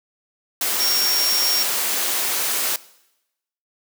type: tone in noise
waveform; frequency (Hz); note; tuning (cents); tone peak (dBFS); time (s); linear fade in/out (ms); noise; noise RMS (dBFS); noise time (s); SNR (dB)
sine; 5550; F8; -12; -19; 0.8-1.63; 2; white; -22; 0.61-2.76; 0
effects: noise-tail reverb RT60 0.9 s tail -20 dB re dry + high-pass 300 Hz 12 dB/octave